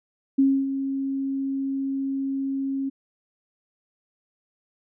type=tone with ADSR envelope; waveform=sine; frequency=271.5 Hz; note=C#4; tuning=36 cents flat; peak=-14 dBFS; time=0.38-2.9 s; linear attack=11 ms; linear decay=270 ms; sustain=-10 dB; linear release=17 ms; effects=none